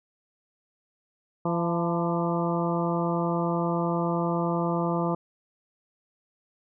harmonic tone with a mistuned harmonic, 170 Hz, F3, 46 cents flat, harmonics 1 / 2 / 3 / 4 / 5 / 6 / 7, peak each -27 / -30 / -32 / -33 / -34 / -35 / -35 dBFS, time 1.45-5.15 s, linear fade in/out 5 ms, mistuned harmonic 5, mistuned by +54 cents, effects none

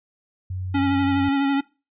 sine tone, 92.5 Hz, F#2, in tune, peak -26 dBFS, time 0.5-1.29 s, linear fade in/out 5 ms
square tone with vibrato, 277.2 Hz, C#4, in tune, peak -19 dBFS, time 0.74-1.61 s, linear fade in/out 10 ms, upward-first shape sine, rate 12 Hz, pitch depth 25 cents each way
effects noise-tail reverb RT60 0.3 s tail -22 dB re dry + resampled to 8000 Hz

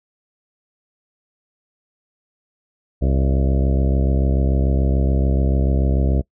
harmonic tone with a mistuned harmonic, 66.9 Hz, C2, 39 cents sharp, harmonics 1 / 2 / 3 / 4 / 5 / 6 / 7 / 8 / 9 / 10, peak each -16 / -22 / -26 / -28 / -30 / -32 / -33 / -34 / -35 / -36 dBFS, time 3.01-6.22 s, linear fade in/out 20 ms, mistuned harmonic 8, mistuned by +54 cents, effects noise-tail reverb RT60 0.1 s tail -23 dB re dry

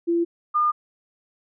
sine tone pair in turn, 340 / 1211.6 Hz, F4 / D#6, -46 / -46 cents, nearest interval octave + minor seventh, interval 2200 cents, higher second, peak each -18 / -17 dBFS, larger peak second, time 0.07-0.25 / 0.54-0.72 s, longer neither, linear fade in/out 20 ms, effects none

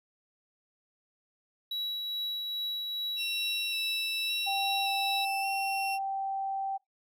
triangle tone with tremolo, 3900 Hz, B7, 23 cents flat, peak -29 dBFS, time 1.71-5.25 s, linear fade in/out 5 ms, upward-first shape triangle, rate 2.4 Hz, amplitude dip 30%
35% pulse tone with vibrato, 2689 Hz, E7, 34 cents sharp, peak -31 dBFS, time 3.16-5.99 s, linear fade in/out 50 ms, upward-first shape square, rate 0.88 Hz, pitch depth 20 cents each way
sine tone with pitch glide, 784 to 779.5 Hz, G5 to G5, 0 to -10 cents, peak -30 dBFS, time 4.46-6.78 s, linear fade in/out 20 ms, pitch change -10 cents, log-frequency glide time 5.22-6.19 s
effects noise-tail reverb RT60 0.2 s tail -26 dB re dry

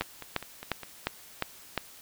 two click trains, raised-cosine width 0.3 ms, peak -11 / -23 dBFS, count 6 / 5, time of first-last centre 0.01-1.777 / 0.02-0.833 s, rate 2.83 / 4.92 Hz, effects white hiss -51 dBFS RMS until 2.01 s

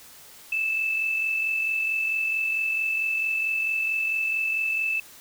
sine tone with amplitude modulation, 2631 Hz, E7, 4 cents flat, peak -21 dBFS, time 0.52-5 s, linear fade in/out 5 ms, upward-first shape sine, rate 44.5 Hz, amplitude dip 40%, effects white hiss -48 dBFS RMS until 5.2 s

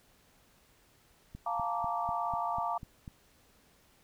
click train, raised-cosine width 5 ms, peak -31 dBFS, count 8, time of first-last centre 1.35-3.078 s, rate 4.05 Hz
sine chord, Bb major seventh, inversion second, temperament just, 699.2 / 874.1 / 932.3 / 1165.4 Hz, F5 / A5 / Bb5 / D6, +2 / -12 / 0 / -14 cents, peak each -35 / -38 / -36 / -36 dBFS, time 1.46-2.78 s, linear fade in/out 5 ms
effects pink hiss -65 dBFS RMS until 4.03 s

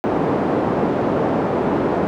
pink band-pass noise, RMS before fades -19 dBFS, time 0.04-2.07 s, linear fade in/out 0 ms, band 220 to 710 Hz, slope 12 dB/octave, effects none

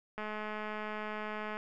click train, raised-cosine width 0.5 ms, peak -25 dBFS, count 297, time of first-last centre 0.18-1.57 s, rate 213 Hz, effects none

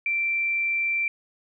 sine tone, 2349 Hz, D7, in tune, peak -22 dBFS, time 0.06-1.08 s, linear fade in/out 2 ms, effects none

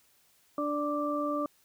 harmonic tone, 293.7 Hz, D4, in tune, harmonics 1 / 2 / 4, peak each -32 / -33 / -33 dBFS, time 0.58-1.46 s, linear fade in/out 2 ms, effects white hiss -66 dBFS RMS until 1.64 s

